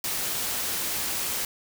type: noise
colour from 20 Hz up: white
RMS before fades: -29 dBFS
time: 0.04-1.45 s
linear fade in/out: 2 ms
effects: none